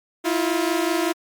sawtooth tone pair together, 324 / 349.2 Hz, E4 / F4, -30 / 0 cents, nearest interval minor second, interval 130 cents, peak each -19 dBFS, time 0.24-1.13 s, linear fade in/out 20 ms, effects Opus 48 kbps

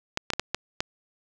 clicks, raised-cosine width 0.2 ms, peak -8 dBFS, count 6, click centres 0.174 / 0.303 / 0.335 / 0.396 / 0.546 / 0.805 s, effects none

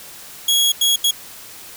sawtooth tone bursts at uneven times, 3322 Hz, G#7, in tune, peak -10 dBFS, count 3, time 0.48-0.72 / 0.81-0.96 / 1.04-1.11 s, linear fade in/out 5 ms, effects white hiss -38 dBFS RMS until 1.76 s

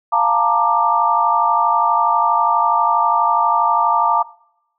sine chord, Bb major seventh, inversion second, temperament equal with one note detuned, 698.5 / 880 / 932.3 / 1184.2 Hz, F5 / A5 / Bb5 / D6, 0 / 0 / 0 / +14 cents, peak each -21 / -19 / -16 / -17 dBFS, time 0.12-4.23 s, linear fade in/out 10 ms, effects noise-tail reverb RT60 0.8 s tail -22 dB re dry

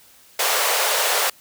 pink high-pass noise, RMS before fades -20 dBFS, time 0.39-1.3 s, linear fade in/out 5 ms, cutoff 460 Hz, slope 48 dB/octave, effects white hiss -51 dBFS RMS until 1.4 s

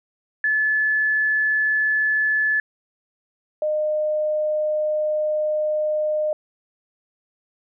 sine tone pair in turn, 1727 / 610.6 Hz, A6 / D#5, -33 / -33 cents, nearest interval octave + tritone, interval 1800 cents, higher first, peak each -17 / -19 dBFS, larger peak first, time 0.44-2.6 / 3.62-6.33 s, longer second, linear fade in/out 2 ms, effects none

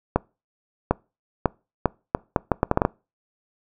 accelerating click train, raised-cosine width 1 ms, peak -3 dBFS, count 12, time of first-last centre 0.16-2.851 s, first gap 750 ms, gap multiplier 0.73, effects noise-tail reverb RT60 0.3 s tail -25 dB re dry

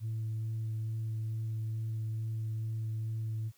sine tone with vibrato, 110.8 Hz, A2, 13 cents sharp, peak -31 dBFS, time 0-3.52 s, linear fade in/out 50 ms, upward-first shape sine, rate 2.3 Hz, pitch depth 10 cents each way, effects tanh soft clip ceiling -30 dBFS + white hiss -67 dBFS RMS until 3.57 s

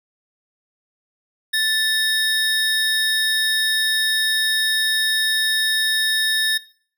square tone pair together, 1760 / 3734 Hz, A6 / A#7, 0 / +2 cents, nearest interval octave + minor second, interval 1302 cents, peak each -21 dBFS, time 1.53-6.58 s, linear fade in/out 10 ms, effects noise-tail reverb RT60 0.5 s tail -20 dB re dry

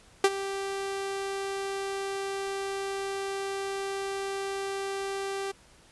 sawtooth tone with ADSR envelope, 392 Hz, G4, in tune, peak -12 dBFS, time 0.24-5.52 s, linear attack 3 ms, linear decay 46 ms, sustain -15 dB, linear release 12 ms, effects pink hiss -57 dBFS RMS until 5.91 s + resampled to 24000 Hz

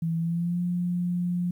sine tone with pitch glide, 164.81 to 176.64 Hz, E3 to F3, 0 to +20 cents, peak -24 dBFS, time 0.02-1.51 s, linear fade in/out 5 ms, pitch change +120 cents, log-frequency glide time 0.17-0.61 s, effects 10-bit

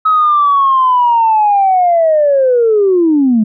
sine linear sweep, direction down, 1282 to 207.7 Hz, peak -6 dBFS, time 0.05-3.44 s, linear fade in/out 10 ms, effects tanh soft clip ceiling -2 dBFS

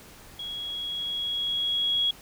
sine tone with level ramp, 3322 Hz, G#7, in tune, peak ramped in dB -33 to -21 dBFS, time 0.39-2.11 s, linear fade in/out 5 ms, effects pink hiss -49 dBFS RMS until 2.21 s

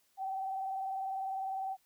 sine tone with vibrato, 770 Hz, G5, 31 cents flat, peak -34 dBFS, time 0.17-1.77 s, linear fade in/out 50 ms, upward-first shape sine, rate 20 Hz, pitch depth 40 cents each way, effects white hiss -72 dBFS RMS until 1.85 s

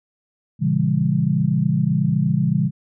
sine chord, A# diminished seventh, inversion none, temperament just, 116.54 / 139.85 / 167.82 / 201.4 Hz, A#2 / C#3 / E3 / G3, 0 / +16 / +31 / +47 cents, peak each -26 / -20 / -20 / -22 dBFS, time 0.59-2.71 s, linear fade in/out 50 ms, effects none

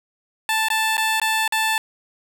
15% pulse tone with dropouts, 880 Hz, A5, in tune, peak -12 dBFS, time 0.49-1.78 s, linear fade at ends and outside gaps 1 ms, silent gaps 0.685-0.702 / 0.969-0.979 / 1.199-1.216 / 1.478-1.523 s, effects none

